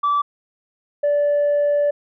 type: tone pair in turn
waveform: sine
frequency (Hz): 1158 / 581.5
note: D6 / D5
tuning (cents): -25 / -17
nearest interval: octave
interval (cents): 1192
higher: first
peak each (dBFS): -14 / -13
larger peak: second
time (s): 0.03-0.22 / 1.03-1.91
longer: second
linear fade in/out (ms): 10
effects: tanh soft clip ceiling -13 dBFS